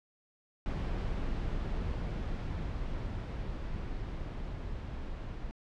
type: noise with level ramp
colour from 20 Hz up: brown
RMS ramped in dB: -33 to -40 dBFS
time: 0.66-5.51 s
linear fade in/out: 0 ms
effects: low-pass 4000 Hz 12 dB/octave